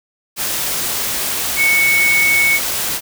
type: tone in noise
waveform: sine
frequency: 2217 Hz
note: C#7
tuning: in tune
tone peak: -11 dBFS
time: 1.56-2.6 s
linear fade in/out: 50 ms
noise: white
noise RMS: -20 dBFS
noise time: 0.36-3.01 s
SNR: +6 dB
effects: none